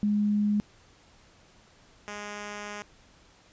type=tone pair in turn; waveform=sine / 5% pulse; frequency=207.7 / 206.9 Hz; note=G#3 / G#3; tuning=0 / -6 cents; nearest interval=unison; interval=6 cents; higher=first; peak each=-22 / -25 dBFS; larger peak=first; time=0.03-0.6 / 2.08-2.82 s; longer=second; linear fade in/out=0 ms; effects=pink hiss -58 dBFS RMS until 3.52 s + resampled to 16000 Hz